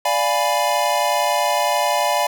square chord, D diminished seventh, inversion none, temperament equal, 587.3 / 698.5 / 830.6 / 987.8 Hz, D5 / F5 / Ab5 / Cb6, 0 / 0 / 0 / 0 cents, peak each -23 dBFS, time 0.05-2.27 s, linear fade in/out 5 ms, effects none

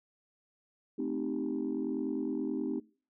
sine chord, A half-diminished seventh, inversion none, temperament equal, 220 / 261.6 / 311.1 / 392 Hz, A3 / C4 / Eb4 / G4, 0 / 0 / 0 / 0 cents, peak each -39 / -34 / -35 / -38 dBFS, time 0.98-2.8 s, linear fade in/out 10 ms, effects noise-tail reverb RT60 0.4 s tail -23 dB re dry + tanh soft clip ceiling -24 dBFS

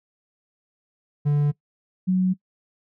triangle / sine tone pair in turn, 146 / 185.17 Hz, D3 / F#3, -10 / +2 cents, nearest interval major third, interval 412 cents, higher second, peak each -15 / -17 dBFS, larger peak first, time 1.25-1.52 / 2.07-2.34 s, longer neither, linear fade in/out 20 ms, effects noise-tail reverb RT60 0.1 s tail -21 dB re dry

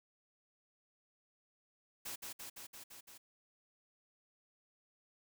white noise with echo, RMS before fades -44 dBFS, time 2.05-2.16 s, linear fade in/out 10 ms, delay 170 ms, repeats 6, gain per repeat -2 dB, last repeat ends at 3.18 s, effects none

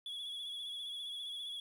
triangle tone with vibrato, 3383 Hz, G#7, 31 cents sharp, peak -39 dBFS, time 0.06-1.6 s, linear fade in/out 2 ms, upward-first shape sine, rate 15 Hz, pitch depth 43 cents each way, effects 11-bit

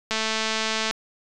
click train, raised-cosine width 0.2 ms, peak -8 dBFS, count 177, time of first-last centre 0.11-0.91 s, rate 220 Hz, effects resampled to 24000 Hz

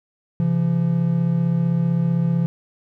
triangle tone pair together, 134.7 / 170.3 Hz, C#3 / F3, -49 / -43 cents, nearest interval major third, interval 406 cents, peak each -20 / -16 dBFS, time 0.4-2.46 s, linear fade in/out 0 ms, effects none

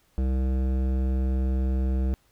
sine tone with hard clipping, 65 Hz, C2, 11 cents flat, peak -24 dBFS, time 0.18-2.14 s, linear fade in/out 0 ms, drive 14 dB, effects pink hiss -65 dBFS RMS until 2.31 s

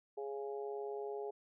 harmonic tone, 138.59 Hz, C#3, in tune, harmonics 3 / 4 / 5 / 6, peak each -40 / -51 / -49 / -50 dBFS, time 0.17-1.31 s, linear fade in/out 10 ms, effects none

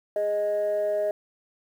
sine tone pair together, 413.2 / 623 Hz, G#4 / D#5, -9 / +2 cents, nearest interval perfect fifth, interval 711 cents, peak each -29 / -22 dBFS, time 0.16-1.11 s, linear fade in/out 2 ms, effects tanh soft clip ceiling -19 dBFS + 9-bit

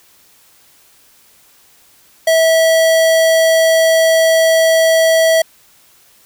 square tone, 650 Hz, E5, 24 cents flat, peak -9 dBFS, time 2.27-5.42 s, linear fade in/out 5 ms, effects white hiss -49 dBFS RMS until 6.25 s

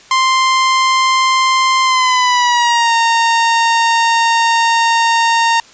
sawtooth tone with pitch glide, 1046.5 to 921.6 Hz, C6 to A#5, 0 to -20 cents, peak -6 dBFS, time 0.11-5.6 s, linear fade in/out 2 ms, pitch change -220 cents, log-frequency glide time 1.83-2.94 s, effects white hiss -42 dBFS RMS until 5.73 s + resampled to 16000 Hz

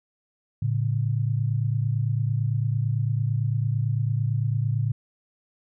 sine tone pair together, 111.67 / 140.6 Hz, A2 / C#3, +26 / +25 cents, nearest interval major third, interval 399 cents, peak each -23 / -26 dBFS, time 0.62-4.92 s, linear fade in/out 5 ms, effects none

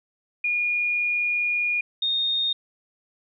sine tone pair in turn, 2435 / 3688 Hz, D#7 / A#7, -38 / -19 cents, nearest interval perfect fifth, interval 719 cents, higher second, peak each -21 / -21 dBFS, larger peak neither, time 0.44-1.81 / 2.02-2.53 s, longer first, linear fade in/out 5 ms, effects none

